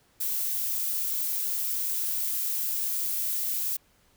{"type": "noise", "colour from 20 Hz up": "violet", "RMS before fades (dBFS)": -29, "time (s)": [0.2, 3.77], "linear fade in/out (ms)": 10, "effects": ["pink hiss -64 dBFS RMS until 4.16 s"]}